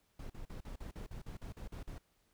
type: noise bursts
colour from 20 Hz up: brown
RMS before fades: -45 dBFS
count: 12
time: 0.19-1.983 s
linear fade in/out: 5 ms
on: 110 ms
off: 43 ms
effects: pink hiss -75 dBFS RMS until 2.33 s